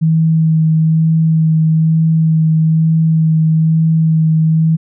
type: tone with vibrato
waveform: sine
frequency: 160 Hz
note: D#3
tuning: 49 cents sharp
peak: -8 dBFS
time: 0.01-4.77 s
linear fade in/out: 20 ms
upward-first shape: sine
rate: 1.1 Hz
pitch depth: 13 cents each way
effects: none